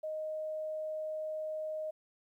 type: tone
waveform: sine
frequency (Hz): 622.3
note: D#5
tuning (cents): 0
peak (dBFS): -35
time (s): 0.03-1.91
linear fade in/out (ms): 10
effects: 12-bit